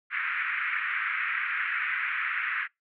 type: band-pass noise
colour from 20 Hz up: white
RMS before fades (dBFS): -30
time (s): 0.1-2.68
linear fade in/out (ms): 50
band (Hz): 1300 to 2300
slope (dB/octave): 48
effects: noise-tail reverb RT60 0.2 s tail -26 dB re dry